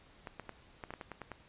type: clicks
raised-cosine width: 0.5 ms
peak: -27 dBFS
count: 10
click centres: 0.272 / 0.397 / 0.493 / 0.838 / 0.906 / 0.938 / 1.012 / 1.117 / 1.217 / 1.317 s
effects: pink hiss -61 dBFS RMS until 1.48 s + resampled to 8000 Hz